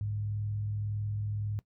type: tone with frequency modulation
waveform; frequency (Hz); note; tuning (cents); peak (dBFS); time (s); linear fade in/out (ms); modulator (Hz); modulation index
sine; 104; G#2; +3; -31; 0.01-1.59; 0; 41.8; 0.29
effects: noise-tail reverb RT60 0.1 s tail -18 dB re dry